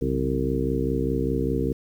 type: harmonic tone with a mistuned harmonic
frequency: 65 Hz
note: C2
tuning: 11 cents flat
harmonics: 1 / 2 / 3 / 4 / 5 / 6 / 7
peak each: -29 / -29 / -33 / -28 / -31 / -30 / -29 dBFS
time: 0.01-1.73 s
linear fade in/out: 10 ms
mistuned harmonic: 2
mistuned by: +130 cents
effects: 9-bit